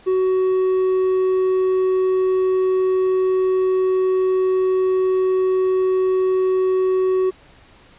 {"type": "tone with hard clipping", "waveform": "sine", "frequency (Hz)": 374, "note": "F#4", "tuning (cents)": 19, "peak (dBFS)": -16, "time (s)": [0.06, 7.31], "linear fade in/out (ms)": 20, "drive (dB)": 3, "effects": ["pink hiss -49 dBFS RMS until 7.98 s", "resampled to 8000 Hz"]}